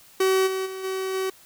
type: tone with level steps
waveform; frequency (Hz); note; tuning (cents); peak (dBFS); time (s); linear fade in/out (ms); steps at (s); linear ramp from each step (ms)
45% pulse; 379.6; F#4; +44; -18 / -25 / -32 / -26 / -24; 0.2-1.3; 5; 0.46 / 0.65 / 0.83 / 1.13; 20
effects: white hiss -52 dBFS RMS until 1.45 s